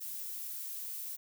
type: noise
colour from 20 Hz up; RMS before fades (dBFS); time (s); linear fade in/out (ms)
violet; -41; 0-1.17; 20
effects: none